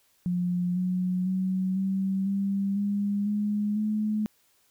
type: tone with pitch steps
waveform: sine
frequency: 177.8 / 182.48 / 187.29 / 192.22 / 197.28 / 202.5 / 207.8 / 213.3 Hz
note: F3 / F#3 / F#3 / G3 / G3 / G#3 / G#3 / G#3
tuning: +31 / -24 / +21 / -34 / +11 / -43 / +1 / +46 cents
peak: -24 dBFS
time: 0.26-4.26 s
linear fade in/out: 0 ms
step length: 500 ms
effects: white hiss -66 dBFS RMS until 4.7 s